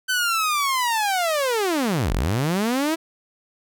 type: linear two-way sweep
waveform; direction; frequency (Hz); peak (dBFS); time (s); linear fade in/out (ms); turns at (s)
sawtooth; down then up; 1534 to 34.68 to 332.9; -16; 0.08-2.96; 20; 2.13
effects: none